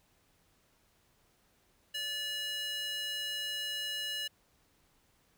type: tone with high-pass filter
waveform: square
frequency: 579 Hz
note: D5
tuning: 25 cents flat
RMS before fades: -37 dBFS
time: 1.94-4.28 s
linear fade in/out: 10 ms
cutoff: 2500 Hz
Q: 5.7
effects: pink hiss -70 dBFS RMS until 5.37 s